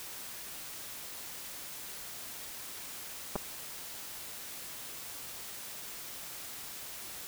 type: clicks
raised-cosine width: 1 ms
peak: -19 dBFS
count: 2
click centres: 3.356 / 3.361 s
effects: white hiss -44 dBFS RMS until 7.27 s